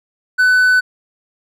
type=tone; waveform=triangle; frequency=1500 Hz; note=F#6; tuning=23 cents sharp; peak=-7 dBFS; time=0.38-0.81 s; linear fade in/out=20 ms; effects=none